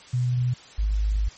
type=tone pair in turn; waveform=sine; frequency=124 / 52.14 Hz; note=B2 / G#1; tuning=+7 / +8 cents; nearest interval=octave + minor third; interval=1499 cents; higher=first; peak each=-20 dBFS; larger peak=neither; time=0.13-0.54 / 0.78-1.29 s; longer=second; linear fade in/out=10 ms; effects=white hiss -47 dBFS RMS until 1.37 s + MP3 32 kbps